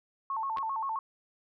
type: tone with vibrato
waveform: sine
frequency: 985 Hz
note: B5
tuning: 5 cents flat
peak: -30 dBFS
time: 0.3-0.99 s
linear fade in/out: 2 ms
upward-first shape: square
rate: 7.6 Hz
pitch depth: 180 cents each way
type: clicks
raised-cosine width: 0.3 ms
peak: -26 dBFS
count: 2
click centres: 0.572 / 0.584 s
effects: none